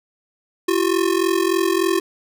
square ring-modulated tone, 359.9 Hz, F#4, 48 cents flat, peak -14 dBFS, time 0.68-2 s, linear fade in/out 5 ms, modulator 21.7 Hz, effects none

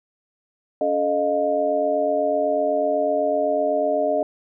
sine tone cluster, 284 / 435.4 / 617 / 705 Hz, C#4 / A4 / D#5 / F5, +42 / -18 / -15 / +16 cents, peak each -28 / -26 / -20 / -26 dBFS, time 0.81-4.23 s, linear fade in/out 2 ms, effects none

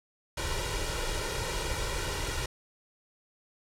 pink noise with comb filter, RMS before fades -32 dBFS, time 0.37-2.46 s, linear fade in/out 5 ms, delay 2.1 ms, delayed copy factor +0.8, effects low-pass 9000 Hz 12 dB/octave

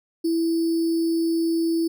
sine tone with sample-and-hold, 330.5 Hz, E4, 5 cents sharp, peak -19 dBFS, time 0.24-1.88 s, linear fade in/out 10 ms, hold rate 4900 Hz, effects none

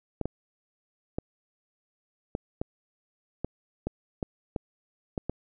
clicks, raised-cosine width 2 ms, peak -16 dBFS, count 11, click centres 0.213 / 0.256 / 1.185 / 2.351 / 2.615 / 3.446 / 3.87 / 4.228 / 4.562 / 5.178 / 5.296 s, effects none

